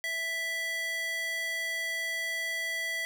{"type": "tone with high-pass filter", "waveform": "square", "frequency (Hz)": 659.3, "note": "E5", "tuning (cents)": 0, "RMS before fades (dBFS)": -33, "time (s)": [0.04, 3.05], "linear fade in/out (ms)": 0, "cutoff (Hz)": 1700, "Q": 2.7, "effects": []}